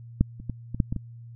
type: clicks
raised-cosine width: 5 ms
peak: -6 / -26 / -18 / -20 / -8 / -16 / -17 dBFS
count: 7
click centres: 0.21 / 0.4 / 0.497 / 0.746 / 0.802 / 0.925 / 0.963 s
effects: added 117 Hz sine -41 dBFS peak until 1.35 s